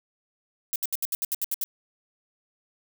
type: noise bursts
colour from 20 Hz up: violet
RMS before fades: -27 dBFS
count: 10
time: 0.73-1.64 s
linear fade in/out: 0 ms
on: 28 ms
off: 70 ms
effects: none